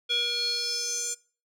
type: tone with band-pass filter sweep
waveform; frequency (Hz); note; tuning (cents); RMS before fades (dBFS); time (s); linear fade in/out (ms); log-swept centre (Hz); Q
square; 477.7; A#4; +42; -29; 0.09-1.15; 20; 3200 to 7300; 6
effects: noise-tail reverb RT60 0.4 s tail -23 dB re dry